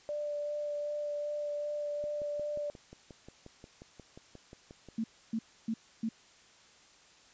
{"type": "tone with vibrato", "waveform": "sine", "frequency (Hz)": 589, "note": "D5", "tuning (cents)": 5, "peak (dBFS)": -33, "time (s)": [0.09, 2.7], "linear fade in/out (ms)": 0, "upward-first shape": "sine", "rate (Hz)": 2.6, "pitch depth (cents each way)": 10}
{"type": "click train", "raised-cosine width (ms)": 2, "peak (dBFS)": -35, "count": 17, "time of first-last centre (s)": [2.04, 4.887], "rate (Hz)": 5.62}
{"type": "tone bursts", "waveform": "sine", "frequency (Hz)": 224.4, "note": "A3", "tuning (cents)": 34, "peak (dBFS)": -30, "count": 4, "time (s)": [4.98, 6.09], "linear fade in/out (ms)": 5, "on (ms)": 60, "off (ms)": 290}
{"effects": ["white hiss -60 dBFS RMS until 7.33 s", "resampled to 16000 Hz"]}